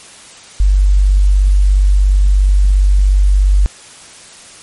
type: tone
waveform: sine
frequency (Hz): 48.5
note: G1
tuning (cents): -18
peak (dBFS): -6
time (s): 0.6-3.66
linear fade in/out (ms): 0
effects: white hiss -37 dBFS RMS until 4.62 s + MP3 48 kbps